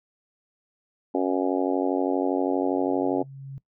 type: harmonic tone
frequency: 92.5 Hz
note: F#2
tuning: in tune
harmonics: 3 / 4 / 5 / 6 / 7 / 8 / 9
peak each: -25 / -27 / -29 / -31 / -32 / -33 / -34 dBFS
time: 1.14-3.23 s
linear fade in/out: 10 ms
type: tone with exponential growth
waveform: sine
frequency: 136.3 Hz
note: C#3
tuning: 29 cents flat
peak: -33 dBFS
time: 1.83-3.58 s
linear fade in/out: 0 ms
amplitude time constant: 380 ms
effects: noise-tail reverb RT60 0.1 s tail -20 dB re dry